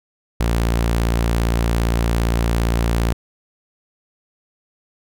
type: tone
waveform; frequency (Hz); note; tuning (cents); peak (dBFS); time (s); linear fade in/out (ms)
sawtooth; 57.5; A#1; -23; -12; 0.4-3.13; 5
effects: none